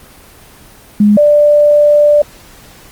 sine tone pair in turn, 207.7 / 590 Hz, G#3 / D5, 0 / +8 cents, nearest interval octave + tritone, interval 1808 cents, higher second, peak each -4 dBFS, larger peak neither, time 1-1.17 / 1.17-2.22 s, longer second, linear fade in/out 5 ms, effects pink hiss -39 dBFS RMS until 2.91 s + Opus 24 kbps

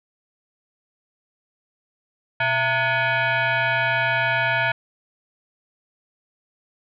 sine tone with frequency modulation, 123.47 Hz, B2, in tune, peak -18 dBFS, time 2.4-4.72 s, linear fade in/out 5 ms, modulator 790 Hz, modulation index 2.9, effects none

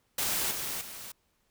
white noise with level steps, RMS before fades -30 / -35 / -43 dBFS, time 0.18-1.12 s, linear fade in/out 5 ms, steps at 0.51 / 0.81 s, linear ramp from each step 2 ms, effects pink hiss -73 dBFS RMS until 1.5 s

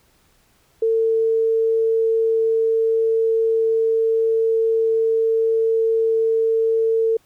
sine tone, 449.6 Hz, A4, 37 cents sharp, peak -15 dBFS, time 0.82-7.17 s, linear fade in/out 5 ms, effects pink hiss -59 dBFS RMS until 7.25 s

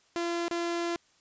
sawtooth tone with dropouts, 341.8 Hz, F4, 37 cents flat, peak -25 dBFS, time 0.16-0.96 s, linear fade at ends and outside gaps 0 ms, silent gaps 0.481-0.511 s, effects white hiss -65 dBFS RMS until 1.2 s + resampled to 16000 Hz

